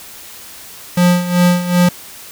square tone with tremolo, 177.3 Hz, F3, 26 cents sharp, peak -8 dBFS, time 0.97-1.89 s, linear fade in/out 5 ms, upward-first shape sine, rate 2.6 Hz, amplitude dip 75%, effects white hiss -35 dBFS RMS until 2.31 s

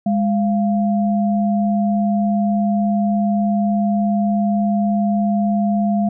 sine tone pair together, 205.6 / 691 Hz, G#3 / F5, -17 / -19 cents, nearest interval octave + major sixth, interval 2098 cents, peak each -15 / -22 dBFS, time 0.06-6.09 s, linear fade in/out 5 ms, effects none

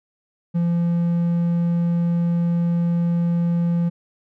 triangle tone, 171.1 Hz, F3, 35 cents flat, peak -15 dBFS, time 0.54-3.9 s, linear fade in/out 20 ms, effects none

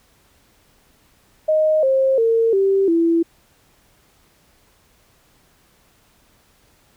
sine tone with pitch steps, 622.3 / 532.4 / 455.6 / 389.8 / 333.5 Hz, D#5 / C5 / A#4 / G4 / E4, 0 / +30 / -40 / -10 / +20 cents, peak -13 dBFS, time 1.48-3.23 s, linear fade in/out 10 ms, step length 350 ms, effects pink hiss -57 dBFS RMS until 6.96 s

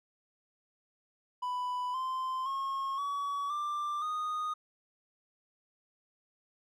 triangle tone with pitch steps, 993 / 1037.6 / 1084.1 / 1132.8 / 1183.6 / 1236.7 Hz, B5 / C6 / C#6 / C#6 / D6 / D#6, +9 / -15 / -39 / +37 / +13 / -11 cents, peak -30 dBFS, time 1.42-4.54 s, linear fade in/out 10 ms, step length 520 ms, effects none

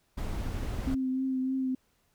brown noise, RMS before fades -33 dBFS, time 0.17-0.95 s, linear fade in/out 10 ms
sine tone with vibrato, 261.6 Hz, C4, in tune, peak -27 dBFS, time 0.87-1.75 s, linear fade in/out 5 ms, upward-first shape triangle, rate 3.3 Hz, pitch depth 27 cents each way
effects pink hiss -71 dBFS RMS until 2.14 s

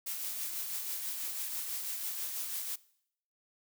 blue noise with tremolo, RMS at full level -36 dBFS, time 0.06-2.76 s, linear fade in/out 10 ms, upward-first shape triangle, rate 6.1 Hz, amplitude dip 40%, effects noise-tail reverb RT60 0.7 s tail -21 dB re dry

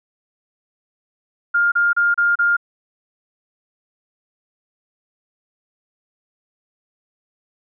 sine tone bursts, 1407 Hz, F6, 12 cents sharp, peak -13 dBFS, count 5, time 1.54-2.568 s, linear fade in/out 10 ms, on 180 ms, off 32 ms, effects none

